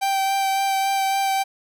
45% pulse tone with vibrato, 780 Hz, G5, 9 cents flat, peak -19 dBFS, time 0.01-1.44 s, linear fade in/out 20 ms, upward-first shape sine, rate 3.6 Hz, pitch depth 13 cents each way, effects none

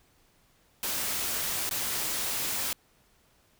white noise with dropouts, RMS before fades -31 dBFS, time 0.83-2.73 s, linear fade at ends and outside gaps 1 ms, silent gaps 1.693-1.71 s, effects pink hiss -65 dBFS RMS until 3.59 s

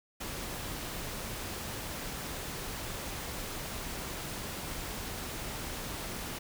pink noise, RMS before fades -39 dBFS, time 0.2-6.39 s, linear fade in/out 10 ms, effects none

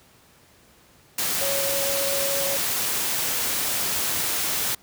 sine tone in noise, 554.4 Hz, C#5, in tune, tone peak -27 dBFS, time 1.41-2.57 s, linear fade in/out 5 ms, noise white, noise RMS -25 dBFS, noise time 1.18-4.75 s, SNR -5 dB, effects pink hiss -55 dBFS RMS until 4.82 s + high-pass 60 Hz 12 dB/octave

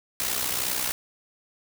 white noise with amplitude modulation, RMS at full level -25 dBFS, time 0.2-0.92 s, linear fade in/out 0 ms, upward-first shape sine, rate 62.5 Hz, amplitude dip 60%, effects none

